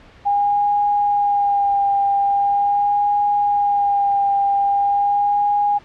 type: tone with vibrato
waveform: sine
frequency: 810 Hz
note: G#5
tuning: 43 cents flat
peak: -14 dBFS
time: 0.25-5.79 s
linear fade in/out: 20 ms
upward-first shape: sine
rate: 0.42 Hz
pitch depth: 22 cents each way
effects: pink hiss -46 dBFS RMS until 5.84 s + low-pass 3000 Hz 12 dB/octave